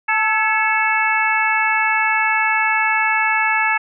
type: harmonic tone with a mistuned harmonic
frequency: 440 Hz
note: A4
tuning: in tune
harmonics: 2 / 3 / 4 / 5 / 6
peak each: -20 / -23 / -20 / -20 / -23 dBFS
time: 0.08-3.78 s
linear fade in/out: 10 ms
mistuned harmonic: 4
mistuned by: -60 cents
effects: none